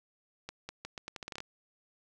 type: accelerating click train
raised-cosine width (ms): 0.2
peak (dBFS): -23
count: 12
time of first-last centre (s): 0.49-1.404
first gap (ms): 200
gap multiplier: 0.8
effects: none